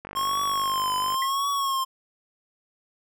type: click train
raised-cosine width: 0.5 ms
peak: -22 dBFS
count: 55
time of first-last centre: 0.05-1.143 s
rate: 49.4 Hz
type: tone with vibrato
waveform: square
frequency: 1069 Hz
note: C6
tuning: 37 cents sharp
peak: -24 dBFS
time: 0.15-1.85 s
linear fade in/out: 20 ms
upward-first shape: triangle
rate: 0.93 Hz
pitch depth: 100 cents each way
type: tone with exponential decay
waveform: sine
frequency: 1971 Hz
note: B6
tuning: 4 cents flat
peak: -26 dBFS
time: 1.22-1.32 s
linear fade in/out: 2 ms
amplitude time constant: 20 ms
effects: none